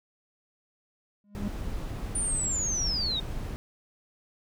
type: tone with exponential growth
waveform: triangle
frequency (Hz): 204.6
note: G#3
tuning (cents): -26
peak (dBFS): -23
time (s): 1.24-1.48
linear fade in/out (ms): 2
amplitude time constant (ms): 52
type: noise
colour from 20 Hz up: brown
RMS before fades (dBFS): -34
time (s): 1.35-3.56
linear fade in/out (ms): 0
type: linear sweep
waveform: sine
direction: down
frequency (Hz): 9370 to 3647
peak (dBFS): -27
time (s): 2.15-3.2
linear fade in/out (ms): 5
effects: none